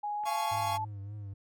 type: tone with pitch glide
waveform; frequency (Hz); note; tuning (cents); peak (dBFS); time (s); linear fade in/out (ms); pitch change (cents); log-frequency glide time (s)
sine; 830.6 to 871.4; G#5 to A5; 0 to -17; -31; 0.03-0.85; 10; +83; 0.17-0.38
type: clicks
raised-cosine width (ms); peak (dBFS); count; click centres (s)
0.5; -37 / -41; 2; 0.237 / 0.259
type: chord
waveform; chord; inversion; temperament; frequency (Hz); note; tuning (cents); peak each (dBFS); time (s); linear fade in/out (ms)
45% pulse; Db major; first; equal with one note detuned; 690.4 / 830.6 / 1108.7; F5 / Ab5 / Db6; -20 / 0 / 0; -36; 0.25-0.78; 20
type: tone with vibrato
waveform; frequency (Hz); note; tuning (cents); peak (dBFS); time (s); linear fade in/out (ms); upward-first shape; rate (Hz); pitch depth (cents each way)
triangle; 102; G#2; -31; -36; 0.51-1.34; 10; triangle; 3.5; 75
effects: MP3 96 kbps